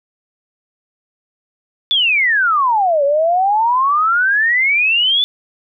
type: exponential two-way sweep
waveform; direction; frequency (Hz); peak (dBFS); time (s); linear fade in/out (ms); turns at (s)
sine; down then up; 3520 to 551 to 3520; -11; 1.91-5.24; 0; 3.04
effects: none